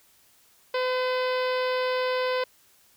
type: harmonic tone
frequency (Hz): 508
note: B4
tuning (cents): +49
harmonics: 1 / 2 / 3 / 4 / 5 / 6 / 7 / 8 / 9 / 10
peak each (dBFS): -25 / -31 / -35 / -37 / -39 / -41 / -42 / -43 / -44 / -45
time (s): 0.74-2.44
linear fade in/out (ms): 5
effects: white hiss -60 dBFS RMS until 2.96 s